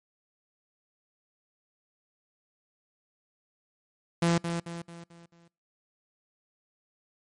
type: tone with echo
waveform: sawtooth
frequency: 169.5 Hz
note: E3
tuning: 49 cents sharp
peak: -18 dBFS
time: 4.22-4.38 s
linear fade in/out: 5 ms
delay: 220 ms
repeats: 5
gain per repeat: -7 dB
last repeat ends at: 5.48 s
effects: noise-tail reverb RT60 0.4 s tail -26 dB re dry + MP3 48 kbps